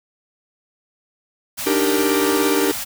white band-stop noise, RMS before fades -27 dBFS, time 1.57-2.85 s, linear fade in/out 20 ms, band 270 to 530 Hz, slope 96 dB/octave
45% pulse chord, Eb major seventh, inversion third, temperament equal, 293.7 / 311.1 / 392 / 466.2 Hz, D4 / Eb4 / G4 / Bb4, 0 / 0 / 0 / 0 cents, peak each -21 / -25 / -20 / -23 dBFS, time 1.66-2.72 s, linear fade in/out 10 ms
effects none

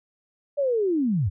sine linear sweep, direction down, 587.3 to 78.3 Hz, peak -20 dBFS, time 0.57-1.3 s, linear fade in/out 20 ms, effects none

